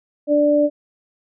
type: tone pair together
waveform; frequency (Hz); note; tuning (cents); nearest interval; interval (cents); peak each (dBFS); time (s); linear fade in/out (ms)
sine; 294 / 588; D4 / D5; +2 / +2; octave; 1200; -17 / -14; 0.27-0.7; 50
effects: none